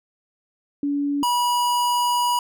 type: tone pair in turn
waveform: sine / square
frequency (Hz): 285.6 / 971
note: D4 / B5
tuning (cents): -48 / -30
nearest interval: octave + major sixth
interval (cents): 2118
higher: second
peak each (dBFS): -20 / -19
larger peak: second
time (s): 0.83-1.23 / 1.23-2.39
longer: second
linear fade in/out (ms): 2
effects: none